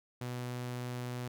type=tone; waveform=sawtooth; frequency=123.47 Hz; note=B2; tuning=in tune; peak=-33 dBFS; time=0.21-1.28 s; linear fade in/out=5 ms; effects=none